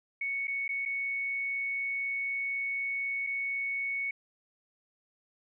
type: tone with dropouts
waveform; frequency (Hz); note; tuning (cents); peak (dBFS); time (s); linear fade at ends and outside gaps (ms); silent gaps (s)
sine; 2219; C#7; +1; -30; 0.21-4.11; 5; 0.472-0.479 / 0.68-0.69 / 0.853-0.858 / 3.267-3.27
effects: none